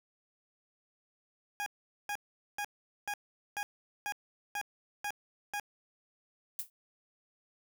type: tone bursts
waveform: 20% pulse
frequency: 822 Hz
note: G#5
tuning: 18 cents flat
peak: -29 dBFS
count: 9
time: 1.6-5.598 s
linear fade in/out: 0 ms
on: 62 ms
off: 430 ms
type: noise with exponential decay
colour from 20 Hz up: violet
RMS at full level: -32 dBFS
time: 6.59-6.7 s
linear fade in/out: 1 ms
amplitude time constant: 23 ms
effects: none